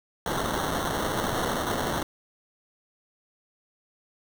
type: noise with sample-and-hold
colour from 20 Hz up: blue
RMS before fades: -28 dBFS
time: 0.26-2.03 s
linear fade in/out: 2 ms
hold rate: 2450 Hz
effects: none

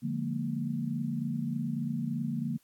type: chord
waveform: sine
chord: Bb dominant seventh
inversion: first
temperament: just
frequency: 145.68 / 174.81 / 209.8 / 233.1 Hz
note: D3 / F3 / Ab3 / Bb3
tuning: -14 / +2 / +18 / 0 cents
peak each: -35 / -37 / -39 / -33 dBFS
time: 0.02-2.58 s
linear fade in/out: 20 ms
effects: white hiss -68 dBFS RMS until 2.63 s + AAC 64 kbps

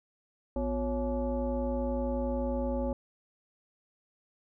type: tone with frequency modulation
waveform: sine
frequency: 248.6 Hz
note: B3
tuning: 12 cents sharp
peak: -28 dBFS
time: 0.56-2.93 s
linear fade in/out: 2 ms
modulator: 304 Hz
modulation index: 1.4
effects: none

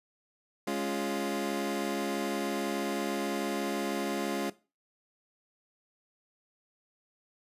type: chord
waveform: 25% pulse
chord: Db major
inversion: second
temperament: equal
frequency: 207.7 / 277.2 / 349.2 Hz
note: Ab3 / Db4 / F4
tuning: 0 / 0 / 0 cents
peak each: -31 dBFS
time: 0.67-4.5 s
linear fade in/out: 5 ms
effects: noise-tail reverb RT60 0.3 s tail -18 dB re dry + resampled to 32000 Hz

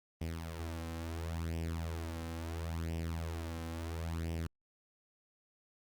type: tone with flanger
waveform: sawtooth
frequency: 82.41 Hz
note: E2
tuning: in tune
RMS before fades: -39 dBFS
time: 0.21-4.47 s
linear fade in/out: 5 ms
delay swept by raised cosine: 0.36 to 3.86 ms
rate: 0.73 Hz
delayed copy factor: +0.7
effects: Opus 24 kbps

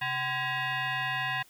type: tone with frequency modulation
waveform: sine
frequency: 133.8 Hz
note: C3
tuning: 39 cents sharp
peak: -28 dBFS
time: 0.01-1.43 s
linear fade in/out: 10 ms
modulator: 893 Hz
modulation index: 2.9
effects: white hiss -59 dBFS RMS until 1.49 s

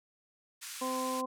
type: band-pass noise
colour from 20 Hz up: white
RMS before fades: -44 dBFS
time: 0.61-1.22 s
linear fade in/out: 20 ms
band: 1200 to 11000 Hz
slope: 24 dB/octave
type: harmonic tone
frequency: 257.9 Hz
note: C4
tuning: 25 cents flat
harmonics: 1 / 2 / 3 / 4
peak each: -37 / -37 / -44 / -35 dBFS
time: 0.81-1.26 s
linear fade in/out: 10 ms
effects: none

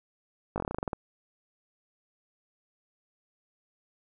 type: slowing click train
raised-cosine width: 1 ms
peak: -17 dBFS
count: 12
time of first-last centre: 0.56-0.932 s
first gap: 19 ms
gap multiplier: 1.11
effects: none

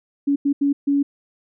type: tone bursts at uneven times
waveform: sine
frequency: 282.5 Hz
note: C#4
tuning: 33 cents sharp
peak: -15 dBFS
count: 4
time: 0.27-0.36 / 0.45-0.53 / 0.61-0.73 / 0.87-1.03 s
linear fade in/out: 10 ms
effects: none

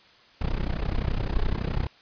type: noise with amplitude modulation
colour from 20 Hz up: brown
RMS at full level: -22 dBFS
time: 0.41-1.87 s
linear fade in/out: 2 ms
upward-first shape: sine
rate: 31.7 Hz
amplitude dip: 90%
effects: white hiss -55 dBFS RMS until 2.01 s + resampled to 11025 Hz

